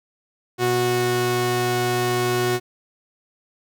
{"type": "tone pair together", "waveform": "sawtooth", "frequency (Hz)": [122.37, 366.7], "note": ["B2", "F#4"], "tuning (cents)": [-16, -15], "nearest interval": "octave + perfect fifth", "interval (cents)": 1901, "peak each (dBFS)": [-21, -16], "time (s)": [0.58, 2.6], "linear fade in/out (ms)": 50, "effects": []}